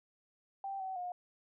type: tone with pitch steps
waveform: sine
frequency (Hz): 783 / 759 / 717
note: G5 / F#5 / F5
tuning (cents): -2 / +44 / +45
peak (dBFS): -37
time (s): 0.64-1.12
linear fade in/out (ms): 2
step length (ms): 160
effects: none